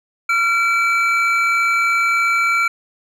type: tone pair together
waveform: triangle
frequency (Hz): 1374 / 2311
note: F6 / D7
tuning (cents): -29 / -28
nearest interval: major sixth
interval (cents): 901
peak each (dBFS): -15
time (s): 0.29-2.68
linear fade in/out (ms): 5
effects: none